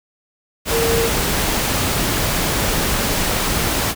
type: tone in noise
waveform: sine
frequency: 460 Hz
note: A#4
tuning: 23 cents flat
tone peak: -17 dBFS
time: 0.7-1.11 s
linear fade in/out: 50 ms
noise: pink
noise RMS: -19 dBFS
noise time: 0.65-3.95 s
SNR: -1 dB
effects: none